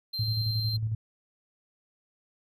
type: tone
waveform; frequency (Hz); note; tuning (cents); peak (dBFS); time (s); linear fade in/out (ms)
triangle; 4146; C8; -17; -30; 0.13-0.77; 10
type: tone with tremolo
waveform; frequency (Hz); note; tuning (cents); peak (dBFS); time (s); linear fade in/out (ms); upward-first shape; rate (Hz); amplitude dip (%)
sine; 110; A2; 0; -25; 0.19-0.95; 5; square; 11; 45
effects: none